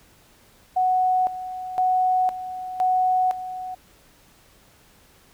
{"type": "tone with tremolo", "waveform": "sine", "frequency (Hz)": 740, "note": "F#5", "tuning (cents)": 0, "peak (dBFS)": -17, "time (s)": [0.76, 3.75], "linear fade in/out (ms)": 10, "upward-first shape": "square", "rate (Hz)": 0.98, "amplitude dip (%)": 75, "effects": ["pink hiss -55 dBFS RMS until 5.33 s"]}